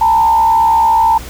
sine tone with frequency modulation, 901 Hz, A5, 41 cents sharp, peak -7 dBFS, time 0.01-1.18 s, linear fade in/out 5 ms, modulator 66.9 Hz, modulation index 0.58, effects added 62 Hz sine -30 dBFS peak until 1.29 s + pink hiss -32 dBFS RMS until 1.29 s

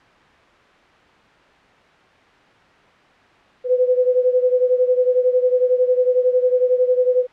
sine beating tone pair, 500 / 511 Hz, B4 / C5, +21 / -41 cents, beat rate 11 Hz, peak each -15 / -19 dBFS, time 3.64-7.27 s, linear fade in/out 50 ms, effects white hiss -50 dBFS RMS until 7.32 s + low-pass 2000 Hz 12 dB/octave

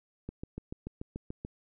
click train, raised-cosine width 3 ms, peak -25 dBFS, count 9, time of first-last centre 0.29-1.449 s, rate 6.9 Hz, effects none

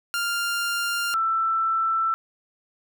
sawtooth / sine tone pair in turn, 1396.9 / 1331.3 Hz, F6 / E6, 0 / +17 cents, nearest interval minor second, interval 83 cents, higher first, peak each -20 dBFS, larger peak neither, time 0.14-1.14 / 1.14-2.14 s, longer neither, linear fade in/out 0 ms, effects none

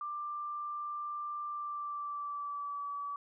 sine tone with pitch glide, 1184 to 1146.3 Hz, D6 to D6, +14 to -42 cents, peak -36 dBFS, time 0.01-3.16 s, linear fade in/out 2 ms, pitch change -56 cents, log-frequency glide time 1.45-2.87 s, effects none

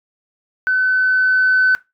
sine tone with level ramp, 1514 Hz, F#6, 39 cents sharp, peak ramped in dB -13 to -9 dBFS, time 0.67-1.75 s, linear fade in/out 0 ms, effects noise-tail reverb RT60 0.2 s tail -19 dB re dry + tanh soft clip ceiling -7 dBFS

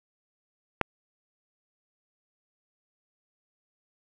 click, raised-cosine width 0.5 ms, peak -7 dBFS, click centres 0.813 s, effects none

